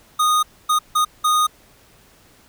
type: tone bursts at uneven times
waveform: square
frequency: 1236 Hz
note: D#6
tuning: 12 cents flat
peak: -15 dBFS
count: 4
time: 0.19-0.43 / 0.69-0.79 / 0.95-1.05 / 1.24-1.47 s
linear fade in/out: 10 ms
effects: pink hiss -52 dBFS RMS until 2.48 s